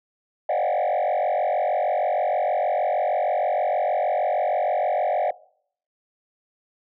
sine tone with frequency modulation, 669 Hz, E5, 25 cents sharp, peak -17 dBFS, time 0.49-5.31 s, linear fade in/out 5 ms, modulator 46.4 Hz, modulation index 2.3, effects noise-tail reverb RT60 0.6 s tail -23 dB re dry + tanh soft clip ceiling -19 dBFS

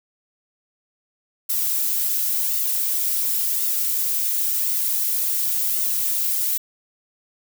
violet noise with flanger, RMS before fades -22 dBFS, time 1.49-6.58 s, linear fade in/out 10 ms, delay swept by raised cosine 1.2 to 4.9 ms, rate 0.93 Hz, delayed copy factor -0.6, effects none

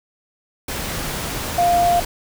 sine tone in noise, 698.5 Hz, F5, in tune, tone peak -13 dBFS, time 1.58-2 s, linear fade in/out 5 ms, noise pink, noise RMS -26 dBFS, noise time 0.68-2.05 s, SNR +10 dB, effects none

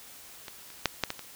clicks, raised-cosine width 0.2 ms, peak -22 / -29 / -6 / -8 / -14 / -23 dBFS, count 6, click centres 0.482 / 0.703 / 0.857 / 1.037 / 1.104 / 1.193 s, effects white hiss -49 dBFS RMS until 1.35 s

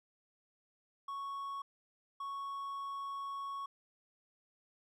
triangle tone bursts at uneven times, 1108.7 Hz, C#6, in tune, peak -37 dBFS, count 2, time 1.08-1.62 / 2.2-3.66 s, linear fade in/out 5 ms, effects none

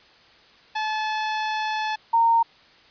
sawtooth / sine tone pair in turn, 864 / 920.7 Hz, A5 / A#5, -32 / -22 cents, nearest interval minor second, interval 110 cents, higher second, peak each -20 / -15 dBFS, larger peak second, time 0.75-1.96 / 2.13-2.43 s, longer first, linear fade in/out 10 ms, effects white hiss -53 dBFS RMS until 2.9 s + resampled to 11025 Hz

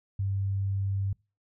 sine tone, 98 Hz, G2, in tune, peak -26 dBFS, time 0.19-1.13 s, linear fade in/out 5 ms, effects noise-tail reverb RT60 0.3 s tail -25 dB re dry

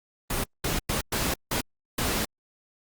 pink noise bursts at uneven times, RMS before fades -27 dBFS, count 6, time 0.3-0.44 / 0.64-0.79 / 0.89-1.01 / 1.12-1.34 / 1.51-1.61 / 1.98-2.25 s, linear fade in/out 5 ms, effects Opus 32 kbps

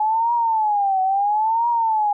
sine tone with vibrato, 846 Hz, G#5, 32 cents sharp, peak -16 dBFS, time 0-2.13 s, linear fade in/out 5 ms, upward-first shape triangle, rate 0.74 Hz, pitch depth 210 cents each way, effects none

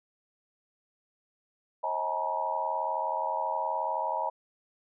sine tone cluster, 538 / 632 / 804 / 876 / 955 Hz, C5 / D#5 / G5 / A5 / A#5, +48 / +27 / +44 / -8 / +42 cents, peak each -39 / -35 / -38 / -34 / -31 dBFS, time 1.83-4.3 s, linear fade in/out 10 ms, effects none

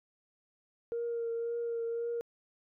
sine tone with vibrato, 466.2 Hz, A#4, in tune, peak -31 dBFS, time 0.92-2.21 s, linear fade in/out 0 ms, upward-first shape triangle, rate 1.9 Hz, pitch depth 21 cents each way, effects tanh soft clip ceiling -28 dBFS

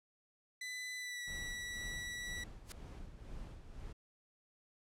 sawtooth tone with pitch glide, 2000 to 1948.7 Hz, B6 to B6, +21 to -24 cents, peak -38 dBFS, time 0.61-2.44 s, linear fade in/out 5 ms, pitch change -45 cents, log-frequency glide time 0.97-1.23 s
brown noise with tremolo, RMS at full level -47 dBFS, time 1.27-3.93 s, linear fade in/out 10 ms, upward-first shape sine, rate 2 Hz, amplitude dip 55%
white noise with exponential growth, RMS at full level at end -41 dBFS, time 2.64-2.72 s, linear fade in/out 2 ms, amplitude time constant 16 ms
effects low-pass 10000 Hz 12 dB/octave

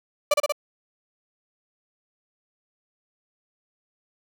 35% pulse tone with echo, 587.3 Hz, D5, in tune, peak -14 dBFS, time 0.31-0.34 s, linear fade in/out 5 ms, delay 61 ms, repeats 3, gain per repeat -2 dB, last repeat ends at 0.523 s, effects none

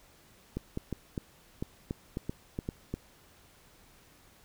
clicks, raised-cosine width 3 ms, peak -20 dBFS, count 11, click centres 0.57 / 0.774 / 0.927 / 1.178 / 1.625 / 1.909 / 2.171 / 2.295 / 2.589 / 2.689 / 2.94 s, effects pink hiss -60 dBFS RMS until 4.44 s

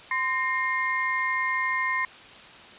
sine tone cluster, 1033 / 1837 / 2125 Hz, C6 / A#6 / C7, -22 / -26 / +26 cents, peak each -28 dBFS, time 0.11-2.05 s, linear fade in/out 2 ms, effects white hiss -46 dBFS RMS until 2.78 s + resampled to 8000 Hz

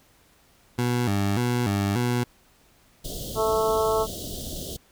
20% pulse tone with vibrato, 110.6 Hz, A2, 9 cents sharp, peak -17 dBFS, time 0.78-2.24 s, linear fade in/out 10 ms, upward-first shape square, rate 1.7 Hz, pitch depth 170 cents each way
pink band-stop noise, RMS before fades -34 dBFS, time 3.04-4.77 s, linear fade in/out 10 ms, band 700 to 3000 Hz, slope 96 dB/octave
harmonic tone, 220 Hz, A3, in tune, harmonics 2 / 3 / 4 / 5 / 6, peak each -23 / -26 / -29 / -29 / -32 dBFS, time 3.35-4.07 s, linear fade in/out 50 ms
effects pink hiss -59 dBFS RMS until 4.91 s

